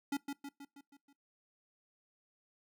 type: tone with echo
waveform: square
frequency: 281.4 Hz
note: C#4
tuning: 26 cents sharp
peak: -33 dBFS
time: 0.12-0.17 s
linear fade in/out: 5 ms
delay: 160 ms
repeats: 6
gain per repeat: -5 dB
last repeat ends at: 1.13 s
effects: noise-tail reverb RT60 0.2 s tail -22 dB re dry